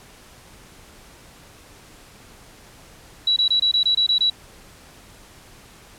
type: tone bursts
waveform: sine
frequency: 3915 Hz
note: B7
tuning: 16 cents flat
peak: -15 dBFS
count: 9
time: 3.27-4.3 s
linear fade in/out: 5 ms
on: 94 ms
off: 23 ms
effects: pink hiss -47 dBFS RMS until 5.98 s + low-pass 12000 Hz 12 dB/octave